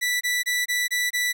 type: tone bursts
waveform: sawtooth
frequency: 1970 Hz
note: B6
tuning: 5 cents flat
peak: -18 dBFS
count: 6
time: 0.01-1.33 s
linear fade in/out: 20 ms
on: 200 ms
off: 24 ms
effects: none